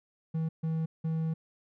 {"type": "tone bursts at uneven times", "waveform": "triangle", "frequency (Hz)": 160.9, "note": "E3", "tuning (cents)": -42, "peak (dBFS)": -26, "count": 3, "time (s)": [[0.34, 0.49], [0.63, 0.86], [1.04, 1.34]], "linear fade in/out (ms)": 10, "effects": []}